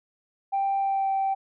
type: tone with pitch glide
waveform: sine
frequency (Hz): 786 to 777.4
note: G5 to G5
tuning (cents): +4 to -15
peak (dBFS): -21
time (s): 0.52-1.35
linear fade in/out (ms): 20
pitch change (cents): -19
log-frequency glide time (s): 0.79-1.1
effects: tanh soft clip ceiling -19 dBFS